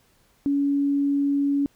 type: tone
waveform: sine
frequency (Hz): 282.1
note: C#4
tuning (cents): +30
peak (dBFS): -19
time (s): 0.46-1.66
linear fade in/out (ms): 0
effects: pink hiss -62 dBFS RMS until 1.75 s